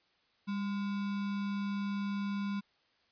sine tone with sample-and-hold, 200 Hz, G3, 35 cents sharp, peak -32 dBFS, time 0.47-2.61 s, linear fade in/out 20 ms, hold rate 1225 Hz, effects white hiss -71 dBFS RMS until 3.11 s + resampled to 11025 Hz

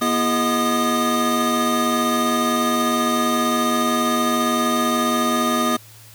square tone cluster, 242.2 / 340.2 / 418.9 / 627 / 1226 Hz, B3 / F4 / G#4 / D#5 / D#6, -34 / -45 / +15 / +13 / -26 cents, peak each -22 / -28 / -31 / -27 / -22 dBFS, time 0.01-5.77 s, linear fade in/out 10 ms, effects added 110 Hz sine -46 dBFS peak until 6.14 s + white hiss -46 dBFS RMS until 6.14 s

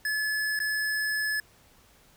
square tone with dropouts, 1717 Hz, A6, 43 cents flat, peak -27 dBFS, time 0.05-1.4 s, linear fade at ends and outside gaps 2 ms, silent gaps 0.591-0.601 s, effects pink hiss -59 dBFS RMS until 2.16 s

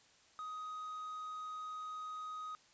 triangle tone with quantisation, 1254 Hz, D#6, 13 cents sharp, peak -40 dBFS, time 0.39-2.55 s, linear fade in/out 0 ms, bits 11, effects white hiss -66 dBFS RMS until 2.73 s + resampled to 16000 Hz

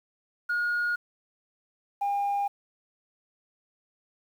sine tone pair in turn, 1436 / 805.9 Hz, F6 / G5, +48 / +48 cents, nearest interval minor seventh, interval 1000 cents, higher first, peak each -23 dBFS, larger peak neither, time 0.49-0.96 / 2.01-2.48 s, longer neither, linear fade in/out 10 ms, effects tanh soft clip ceiling -22 dBFS + 9-bit

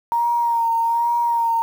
sine tone with vibrato, 932.3 Hz, A#5, in tune, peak -16 dBFS, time 0.12-1.62 s, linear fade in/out 0 ms, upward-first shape sine, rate 1.2 Hz, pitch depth 27 cents each way, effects 7-bit

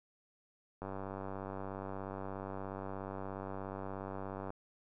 click train, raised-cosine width 1 ms, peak -28 dBFS, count 358, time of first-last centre 0.82-4.504 s, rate 96.9 Hz, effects none

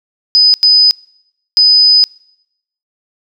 sine tone bursts at uneven times, 5000 Hz, D#8, 8 cents sharp, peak -4 dBFS, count 3, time 0.35-0.54 / 0.63-0.91 / 1.57-2.04 s, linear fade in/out 0 ms, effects noise-tail reverb RT60 0.8 s tail -24 dB re dry

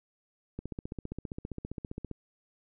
click train, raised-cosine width 3 ms, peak -24 dBFS, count 24, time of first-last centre 0.59-2.113 s, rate 15.1 Hz, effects none

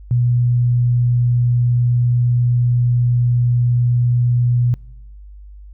sine tone, 121.5 Hz, B2, 28 cents flat, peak -12 dBFS, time 0.11-4.74 s, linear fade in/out 0 ms, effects noise-tail reverb RT60 0.9 s tail -24 dB re dry + added 50 Hz sine -35 dBFS peak until 5.73 s

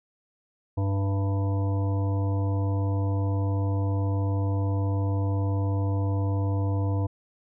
harmonic tone with a mistuned harmonic, 98.6 Hz, G2, 11 cents sharp, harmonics 1 / 3 / 5 / 7 / 9 / 10, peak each -23 / -33 / -37 / -40 / -42 / -43 dBFS, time 0.77-7.07 s, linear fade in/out 10 ms, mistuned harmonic 7, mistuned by -35 cents, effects none

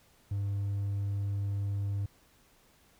triangle tone, 100 Hz, G2, 35 cents sharp, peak -27 dBFS, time 0.31-2.06 s, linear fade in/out 5 ms, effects tanh soft clip ceiling -23 dBFS + pink hiss -64 dBFS RMS until 2.99 s

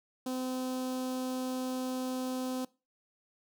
sawtooth tone with notch filter, 256.4 Hz, C4, 35 cents flat, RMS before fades -35 dBFS, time 0.26-2.65 s, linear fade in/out 5 ms, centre 2000 Hz, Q 0.81, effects noise-tail reverb RT60 0.3 s tail -22 dB re dry

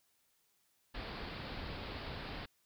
pink low-pass noise, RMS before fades -44 dBFS, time 0.94-2.46 s, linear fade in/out 10 ms, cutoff 4900 Hz, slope 96 dB/octave, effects white hiss -75 dBFS RMS until 2.65 s

